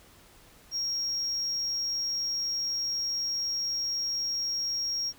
triangle tone, 5588 Hz, F8, in tune, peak -26 dBFS, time 0.71-5.13 s, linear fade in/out 50 ms, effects tanh soft clip ceiling -23 dBFS + pink hiss -56 dBFS RMS until 5.18 s

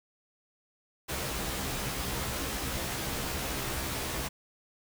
pink noise with comb filter, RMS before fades -34 dBFS, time 1.08-4.29 s, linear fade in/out 20 ms, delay 15 ms, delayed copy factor +0.8, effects none

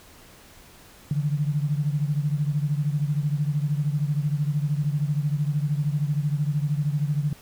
sine beating tone pair, 144.1 / 157.1 Hz, D3 / D#3, -33 / +17 cents, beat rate 13 Hz, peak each -23 / -27 dBFS, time 1.11-7.33 s, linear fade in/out 2 ms, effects pink hiss -50 dBFS RMS until 7.41 s

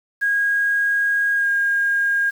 sine tone with pitch glide, 1637 to 1621 Hz, G#6 to G#6, -25 to -42 cents, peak -16 dBFS, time 0.21-2.31 s, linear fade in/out 20 ms, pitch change -17 cents, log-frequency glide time 1.31-1.48 s, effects 7-bit

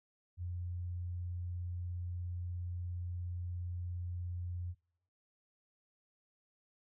sine tone, 88.3 Hz, F2, 20 cents sharp, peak -37 dBFS, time 0.37-4.75 s, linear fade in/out 50 ms, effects noise-tail reverb RT60 0.9 s tail -26 dB re dry

